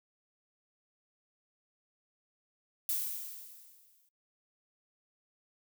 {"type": "noise with exponential decay", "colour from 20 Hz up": "violet", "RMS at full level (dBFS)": -31, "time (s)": [2.89, 4.09], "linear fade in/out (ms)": 2, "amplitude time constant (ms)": 260, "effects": ["noise-tail reverb RT60 0.2 s tail -26 dB re dry"]}